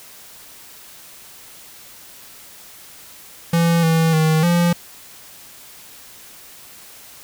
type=tone with pitch steps; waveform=square; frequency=168.3 / 162.9 / 157.8 / 172.8 Hz; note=E3 / E3 / D#3 / F3; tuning=+36 / -20 / +25 / -18 cents; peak=-14 dBFS; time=3.53-4.73 s; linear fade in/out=5 ms; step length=300 ms; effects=white hiss -42 dBFS RMS until 7.23 s